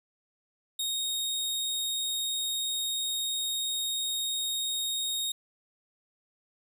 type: tone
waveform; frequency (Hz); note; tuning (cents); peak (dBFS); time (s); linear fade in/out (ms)
sawtooth; 3729; A#7; 0; -26; 0.79-5.32; 5
effects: none